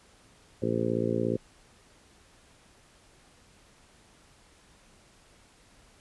harmonic tone, 57.1 Hz, A#1, 35 cents flat, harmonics 2 / 3 / 4 / 5 / 6 / 7 / 8 / 9, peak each -34 / -36 / -32 / -36 / -33 / -32 / -35 / -34 dBFS, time 0.62-1.37 s, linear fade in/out 5 ms, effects pink hiss -59 dBFS RMS until 6 s + resampled to 24000 Hz

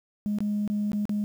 sine tone with dropouts, 207.7 Hz, G#3, in tune, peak -23 dBFS, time 0.26-1.24 s, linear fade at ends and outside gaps 0 ms, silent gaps 0.386-0.405 / 0.677-0.7 / 0.918-0.932 / 1.054-1.094 s, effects tanh soft clip ceiling -21 dBFS + 9-bit

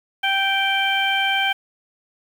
harmonic tone, 782 Hz, G5, 4 cents flat, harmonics 1 / 2 / 3 / 4, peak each -23 / -23 / -23 / -23 dBFS, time 0.23-1.53 s, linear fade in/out 10 ms, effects 7-bit

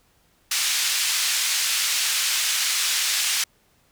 white band-pass noise, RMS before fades -23 dBFS, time 0.51-3.44 s, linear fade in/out 5 ms, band 1900 to 7100 Hz, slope 12 dB/octave, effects pink hiss -62 dBFS RMS until 3.91 s

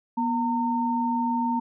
sine tone pair together, 241.8 / 913.5 Hz, B3 / A#5, -36 / -35 cents, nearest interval octave + major seventh, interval 2301 cents, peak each -25 dBFS, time 0.17-1.6 s, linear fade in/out 10 ms, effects none

